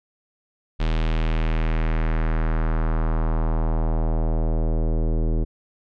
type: tone with low-pass filter sweep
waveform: square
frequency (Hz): 40.02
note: D#1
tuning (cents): +50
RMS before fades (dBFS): -21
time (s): 0.79-5.45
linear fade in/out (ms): 20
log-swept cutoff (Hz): 3600 to 400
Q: 1.6
effects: none